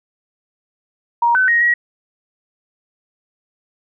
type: tone with pitch steps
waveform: sine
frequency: 943 / 1516 / 1877 / 1908 Hz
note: A#5 / F#6 / A#6 / A#6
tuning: +20 / +42 / +11 / +40 cents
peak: -11 dBFS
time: 1.22-1.74 s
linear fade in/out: 5 ms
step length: 130 ms
effects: none